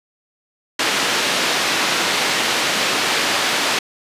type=band-pass noise; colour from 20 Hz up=white; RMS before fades=-19 dBFS; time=0.79-3.79 s; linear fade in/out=5 ms; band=210 to 3900 Hz; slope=12 dB/octave; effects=resampled to 32000 Hz